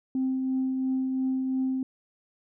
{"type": "tone with tremolo", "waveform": "sine", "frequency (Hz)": 261.6, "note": "C4", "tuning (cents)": 0, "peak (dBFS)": -22, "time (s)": [0.15, 1.83], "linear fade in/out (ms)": 2, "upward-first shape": "triangle", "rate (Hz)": 2.9, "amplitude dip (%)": 35, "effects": ["tanh soft clip ceiling -20 dBFS"]}